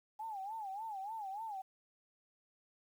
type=tone with vibrato; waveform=sine; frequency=830.6 Hz; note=G#5; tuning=in tune; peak=-40 dBFS; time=0.19-1.62 s; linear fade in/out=10 ms; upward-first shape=sine; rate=3.4 Hz; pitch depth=150 cents each way; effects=11-bit